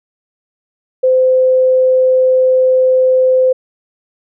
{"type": "tone", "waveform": "sine", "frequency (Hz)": 515, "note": "C5", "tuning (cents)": -28, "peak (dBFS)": -7, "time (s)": [1.03, 3.53], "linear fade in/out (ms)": 10, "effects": []}